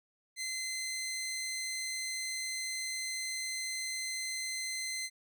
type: tone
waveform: 15% pulse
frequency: 2062 Hz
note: C7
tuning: 26 cents flat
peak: -29 dBFS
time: 0.36-5.1 s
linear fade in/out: 50 ms
effects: none